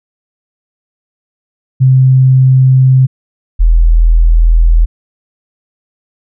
sine tone pair in turn, 130.7 / 41.17 Hz, C3 / E1, -1 / -1 cents, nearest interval octave + minor sixth, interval 2000 cents, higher first, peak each -3 dBFS, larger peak neither, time 1.8-3.07 / 3.59-4.86 s, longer neither, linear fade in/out 20 ms, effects none

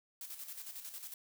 blue noise with tremolo, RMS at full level -45 dBFS, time 0.21-1.14 s, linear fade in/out 2 ms, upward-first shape square, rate 11 Hz, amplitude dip 55%, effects none

